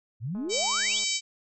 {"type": "exponential sweep", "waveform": "sine", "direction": "up", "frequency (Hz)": [100.9, 4203], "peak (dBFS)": -29, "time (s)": [0.2, 1.02], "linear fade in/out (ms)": 50}
{"type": "click train", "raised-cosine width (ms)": 1, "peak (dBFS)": -36, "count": 146, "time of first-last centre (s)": [0.35, 1.037], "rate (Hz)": 211}
{"type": "harmonic tone", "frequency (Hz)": 768, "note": "G5", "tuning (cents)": -36, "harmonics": [3, 4, 5, 6, 7, 8, 9, 10], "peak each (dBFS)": [-34, -34, -34, -34, -34, -34, -34, -34], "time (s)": [0.49, 1.21], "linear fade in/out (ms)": 50}
{"effects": []}